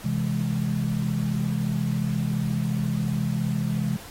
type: chord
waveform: sine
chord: C augmented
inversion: none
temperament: equal with one note detuned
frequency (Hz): 130.44 / 164.81 / 207.7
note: C3 / E3 / G#3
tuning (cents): -5 / 0 / 0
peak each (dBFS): -27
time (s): 0.04-3.97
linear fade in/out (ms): 10
effects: pink hiss -43 dBFS RMS until 4.1 s + AAC 48 kbps